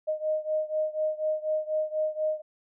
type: beating tone pair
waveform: sine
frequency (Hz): 618 / 622.1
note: D#5 / D#5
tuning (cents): -12 / 0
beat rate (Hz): 4.1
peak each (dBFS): -28 / -30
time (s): 0.07-2.42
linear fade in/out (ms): 20
effects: none